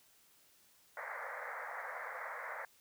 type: band-pass noise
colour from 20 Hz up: white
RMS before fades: -44 dBFS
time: 0.97-2.65 s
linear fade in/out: 2 ms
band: 480 to 2100 Hz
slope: 96 dB/octave
effects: white hiss -67 dBFS RMS until 2.8 s